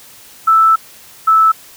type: tone pair in turn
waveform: sine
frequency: 1318.5 / 1310.9 Hz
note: E6 / E6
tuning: 0 / -10 cents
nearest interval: unison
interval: 10 cents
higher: first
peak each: -6 dBFS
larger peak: neither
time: 0.47-0.76 / 1.27-1.52 s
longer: first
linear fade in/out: 10 ms
effects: white hiss -40 dBFS RMS until 1.76 s